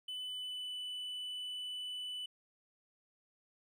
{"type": "tone with pitch glide", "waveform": "triangle", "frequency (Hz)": [3003, 2986], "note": ["F#7", "F#7"], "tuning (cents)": [25, 15], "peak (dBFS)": -38, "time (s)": [0.08, 2.26], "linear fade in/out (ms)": 5, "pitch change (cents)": -10, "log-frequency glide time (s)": [0.26, 0.77], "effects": []}